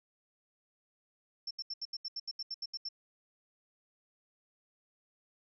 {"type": "tone bursts", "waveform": "sine", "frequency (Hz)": 5380, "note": "E8", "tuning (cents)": 34, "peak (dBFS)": -36, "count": 13, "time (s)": [1.47, 2.888], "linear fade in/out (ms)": 5, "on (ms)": 38, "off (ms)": 77, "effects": []}